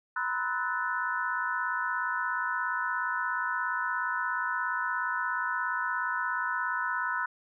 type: tone cluster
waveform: sine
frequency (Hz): 961 / 1018 / 1297 / 1483 / 1758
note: B5 / C6 / E6 / F#6 / A6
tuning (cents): -48 / -48 / -28 / +4 / -2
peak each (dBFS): -37 / -35 / -35 / -31 / -39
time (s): 0.16-7.26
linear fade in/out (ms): 5
effects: none